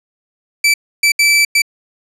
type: tone bursts at uneven times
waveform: sawtooth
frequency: 2320 Hz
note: D7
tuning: 22 cents flat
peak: -5 dBFS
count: 4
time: 0.64-0.74 / 1.03-1.12 / 1.19-1.45 / 1.55-1.62 s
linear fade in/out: 5 ms
effects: low-pass 11000 Hz 12 dB/octave